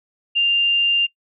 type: tone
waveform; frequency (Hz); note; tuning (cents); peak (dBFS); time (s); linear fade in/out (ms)
sine; 2794; F7; 0; -14; 0.35-1.07; 20
effects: noise-tail reverb RT60 0.1 s tail -23 dB re dry